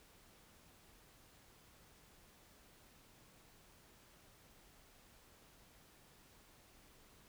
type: silence
effects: pink hiss -65 dBFS RMS until 7.28 s